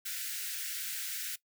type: high-pass noise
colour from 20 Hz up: white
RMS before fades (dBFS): -38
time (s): 0.05-1.36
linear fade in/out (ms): 10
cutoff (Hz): 1400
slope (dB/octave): 96
effects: noise-tail reverb RT60 0.1 s tail -18 dB re dry